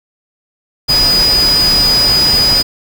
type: tone in noise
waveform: sine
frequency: 4948 Hz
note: D#8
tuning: 10 cents flat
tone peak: -8 dBFS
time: 0.88-2.63 s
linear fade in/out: 20 ms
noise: pink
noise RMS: -18 dBFS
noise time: 0.88-2.63 s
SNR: +7 dB
effects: none